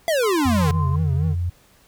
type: exponential sweep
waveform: square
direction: down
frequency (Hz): 686 to 140.9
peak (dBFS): -18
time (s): 0.08-0.71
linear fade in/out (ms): 0
type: tone with tremolo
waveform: sine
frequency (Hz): 1038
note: C6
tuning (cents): -14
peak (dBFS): -25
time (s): 0.23-0.96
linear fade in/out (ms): 5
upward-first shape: triangle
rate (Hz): 5.5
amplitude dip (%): 60
type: tone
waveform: sine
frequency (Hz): 87.7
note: F2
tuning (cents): +8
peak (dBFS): -20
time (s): 0.45-1.5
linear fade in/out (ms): 10
type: tone with vibrato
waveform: triangle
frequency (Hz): 146.4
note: D3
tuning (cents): -5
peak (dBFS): -18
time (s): 0.7-1.36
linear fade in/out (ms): 50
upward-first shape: triangle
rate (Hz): 4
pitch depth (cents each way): 190
effects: pink hiss -55 dBFS RMS until 1.87 s